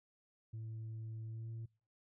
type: tone with pitch glide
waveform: sine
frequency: 111.3 to 113.57 Hz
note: A2 to A#2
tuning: +20 to -45 cents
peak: -40 dBFS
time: 0.53-1.66 s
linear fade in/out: 10 ms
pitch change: +35 cents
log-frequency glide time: 1.26-1.49 s
effects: noise-tail reverb RT60 0.4 s tail -26 dB re dry + tanh soft clip ceiling -41 dBFS